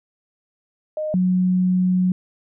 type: tone pair in turn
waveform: sine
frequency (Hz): 616 / 183.14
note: D#5 / F#3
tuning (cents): -17 / -17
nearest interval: octave + major sixth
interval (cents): 2100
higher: first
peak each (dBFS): -22 / -15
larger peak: second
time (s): 0.97-1.14 / 1.14-2.12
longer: second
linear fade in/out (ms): 2
effects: none